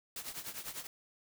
white noise with tremolo, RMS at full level -40 dBFS, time 0.16-0.87 s, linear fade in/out 2 ms, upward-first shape triangle, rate 10 Hz, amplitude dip 85%, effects none

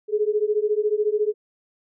sine beating tone pair, 415.3 / 429.3 Hz, G#4 / A4, 0 / -43 cents, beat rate 14 Hz, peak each -22 dBFS, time 0.08-1.34 s, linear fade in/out 50 ms, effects none

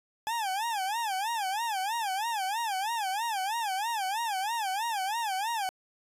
40% pulse tone with vibrato, 840 Hz, G#5, 19 cents sharp, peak -28 dBFS, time 0.27-5.69 s, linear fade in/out 0 ms, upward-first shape sine, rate 3.1 Hz, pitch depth 200 cents each way, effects resampled to 32000 Hz

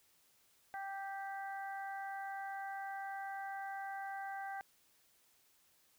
harmonic tone, 392 Hz, G4, in tune, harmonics 2 / 3 / 4 / 5, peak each -42 / -56 / -47 / -54 dBFS, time 0.74-4.61 s, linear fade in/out 0 ms, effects white hiss -71 dBFS RMS until 5.98 s

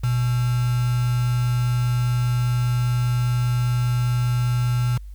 sine tone with quantisation, 122.5 Hz, B2, 14 cents flat, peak -18 dBFS, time 0.03-4.98 s, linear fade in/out 10 ms, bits 5, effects added 50 Hz sine -34 dBFS peak until 5.14 s + white hiss -63 dBFS RMS until 5.14 s

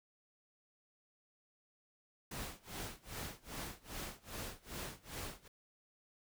pink noise with tremolo, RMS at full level -43 dBFS, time 2.31-5.48 s, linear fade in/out 5 ms, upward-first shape sine, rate 2.5 Hz, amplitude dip 95%, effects none

